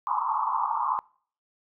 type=band-pass noise; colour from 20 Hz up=pink; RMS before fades=-27 dBFS; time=0.07-0.99 s; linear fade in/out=0 ms; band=850 to 1200 Hz; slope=96 dB/octave; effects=noise-tail reverb RT60 0.5 s tail -25 dB re dry